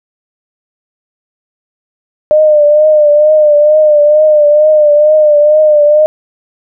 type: tone with vibrato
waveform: sine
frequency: 603 Hz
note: D5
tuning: 46 cents sharp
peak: -3 dBFS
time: 2.31-6.06 s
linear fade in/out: 0 ms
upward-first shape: triangle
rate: 2.2 Hz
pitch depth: 53 cents each way
effects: none